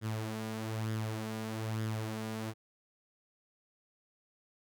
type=tone with flanger; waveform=sawtooth; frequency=110 Hz; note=A2; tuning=in tune; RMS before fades=-37 dBFS; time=0.01-2.54 s; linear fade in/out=50 ms; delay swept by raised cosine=0.58 to 4.98 ms; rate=1.1 Hz; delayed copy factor=+0.5; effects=none